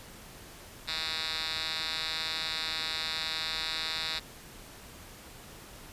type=tone with band-pass filter; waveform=5% pulse; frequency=159.4 Hz; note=D#3; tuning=42 cents sharp; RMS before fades=-34 dBFS; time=0.87-4.2 s; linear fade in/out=20 ms; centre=3600 Hz; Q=6.6; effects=pink hiss -49 dBFS RMS until 5.92 s + resampled to 32000 Hz